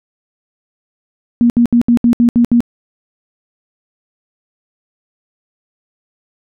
sine tone bursts, 237.5 Hz, A#3, 33 cents sharp, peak -6 dBFS, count 8, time 1.41-2.605 s, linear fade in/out 0 ms, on 89 ms, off 69 ms, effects none

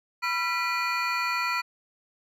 triangle tone cluster, 983 / 1359 / 1972 / 2418 / 4430 Hz, B5 / F6 / B6 / D7 / C#8, -8 / -48 / -3 / +50 / -2 cents, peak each -30 / -28 / -31 / -29 / -35 dBFS, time 0.22-1.62 s, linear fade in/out 20 ms, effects none

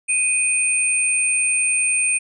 sine tone pair together, 2489 / 8870 Hz, D#7 / C#9, 0 / 0 cents, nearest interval octave + minor seventh, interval 2200 cents, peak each -19 dBFS, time 0.08-2.19 s, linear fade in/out 20 ms, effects none

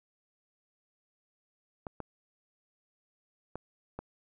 clicks, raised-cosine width 1 ms, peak -24 dBFS, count 4, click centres 1.868 / 2.003 / 3.556 / 3.99 s, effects none

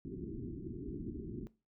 white low-pass noise, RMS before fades -43 dBFS, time 0.05-1.47 s, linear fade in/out 0 ms, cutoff 390 Hz, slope 96 dB/octave, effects noise-tail reverb RT60 0.3 s tail -19 dB re dry

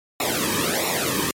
pink noise with flanger, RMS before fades -23 dBFS, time 0.2-1.31 s, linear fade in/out 2 ms, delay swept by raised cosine 0.63 to 1.46 ms, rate 1.5 Hz, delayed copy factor -0.95, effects high-pass 100 Hz 12 dB/octave + MP3 64 kbps

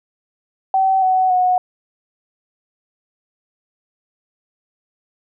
sine tone with pitch steps, 766 / 748.5 / 731.4 Hz, G5 / F#5 / F#5, -40 / +20 / -20 cents, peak -12 dBFS, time 0.74-1.58 s, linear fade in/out 2 ms, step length 280 ms, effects none

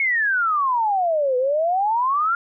sine exponential two-way sweep, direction down then up, 2217 to 493.6 to 1412 Hz, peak -17 dBFS, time 0-2.35 s, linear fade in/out 2 ms, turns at 1.37 s, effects none

